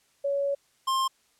sine / square tone pair in turn, 561 / 1059 Hz, C#5 / C6, +21 / +21 cents, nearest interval major seventh, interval 1100 cents, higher second, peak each -24 dBFS, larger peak neither, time 0.24-0.55 / 0.87-1.08 s, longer first, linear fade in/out 10 ms, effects white hiss -66 dBFS RMS until 1.39 s + low-pass 10000 Hz 12 dB/octave

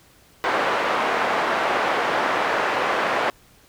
pink band-pass noise, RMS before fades -22 dBFS, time 0.44-3.3 s, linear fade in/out 0 ms, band 570 to 1700 Hz, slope 12 dB/octave, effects pink hiss -54 dBFS RMS until 3.68 s

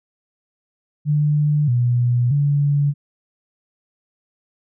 sine tone with pitch steps, 148.7 / 121.9 / 143.6 Hz, D3 / B2 / D3, +22 / -22 / -39 cents, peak -14 dBFS, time 1.05-2.94 s, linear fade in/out 50 ms, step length 630 ms, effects none

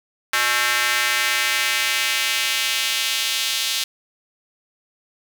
square tone with high-pass filter sweep, 121.4 Hz, B2, 29 cents flat, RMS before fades -21 dBFS, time 0.33-3.84 s, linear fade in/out 5 ms, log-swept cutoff 1600 to 3500 Hz, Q 1.6, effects 7-bit

